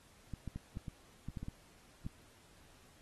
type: clicks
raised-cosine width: 5 ms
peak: -29 dBFS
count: 10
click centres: 0.337 / 0.477 / 0.56 / 0.771 / 0.882 / 1.286 / 1.372 / 1.43 / 1.484 / 2.065 s
effects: pink hiss -64 dBFS RMS until 3.01 s + AAC 32 kbps